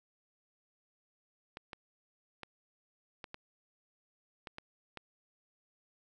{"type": "clicks", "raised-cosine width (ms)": 0.3, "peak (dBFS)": -27, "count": 8, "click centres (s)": [1.571, 1.732, 2.433, 3.242, 3.344, 4.472, 4.584, 4.973], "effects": []}